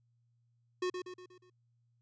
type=tone with echo; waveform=square; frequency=364 Hz; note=F#4; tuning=28 cents flat; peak=-32 dBFS; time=0.82-0.9 s; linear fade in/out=5 ms; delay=120 ms; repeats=5; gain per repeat=-6 dB; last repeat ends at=1.5 s; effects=added 118 Hz sine -70 dBFS peak until 2.01 s + resampled to 16000 Hz